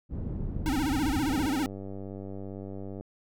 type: low-pass noise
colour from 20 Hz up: pink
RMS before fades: -33 dBFS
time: 0.09-1.49 s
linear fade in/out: 50 ms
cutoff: 250 Hz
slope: 12 dB/octave
type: tone with vibrato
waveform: square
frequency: 284.9 Hz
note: C#4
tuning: 48 cents sharp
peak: -27 dBFS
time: 0.66-1.66 s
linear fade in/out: 0 ms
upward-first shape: sine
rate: 15 Hz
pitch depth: 200 cents each way
type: click train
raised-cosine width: 2 ms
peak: -27 dBFS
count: 168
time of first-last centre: 1.3-3.009 s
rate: 97.7 Hz
effects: none